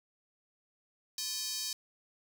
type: tone with high-pass filter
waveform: square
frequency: 349.2 Hz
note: F4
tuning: in tune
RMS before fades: -37 dBFS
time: 1.18-1.73 s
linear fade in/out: 2 ms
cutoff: 4900 Hz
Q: 2.5
effects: none